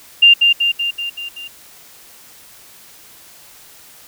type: tone with echo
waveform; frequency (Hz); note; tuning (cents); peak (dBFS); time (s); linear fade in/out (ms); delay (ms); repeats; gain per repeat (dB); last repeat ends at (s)
sine; 2794; F7; 0; -4; 0.22-0.34; 10; 190; 6; -4; 1.48
effects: white hiss -43 dBFS RMS until 4.07 s